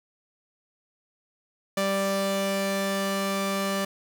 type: tone pair together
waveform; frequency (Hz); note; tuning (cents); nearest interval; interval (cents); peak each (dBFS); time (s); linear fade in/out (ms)
sawtooth; 196 / 587.7; G3 / D5; 0 / +1; octave + perfect fifth; 1901; -24 / -23; 1.77-3.85; 5
effects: none